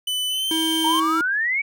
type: tone with pitch glide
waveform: 45% pulse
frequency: 3000 to 3131 Hz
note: F#7 to G7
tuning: +23 to -3 cents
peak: -22 dBFS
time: 0.07-1 s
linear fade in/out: 5 ms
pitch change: +74 cents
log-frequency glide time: 0.29-0.52 s
type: tone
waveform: square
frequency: 321.9 Hz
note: E4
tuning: 41 cents flat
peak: -23 dBFS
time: 0.51-1.21 s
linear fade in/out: 2 ms
type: exponential sweep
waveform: sine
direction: up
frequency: 907 to 2300 Hz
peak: -19 dBFS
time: 0.84-1.62 s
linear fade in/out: 10 ms
effects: none